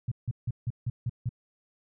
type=tone bursts; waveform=sine; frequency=119.6 Hz; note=A#2; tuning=45 cents sharp; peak=-26 dBFS; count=7; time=0.08-1.292 s; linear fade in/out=5 ms; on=36 ms; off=160 ms; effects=none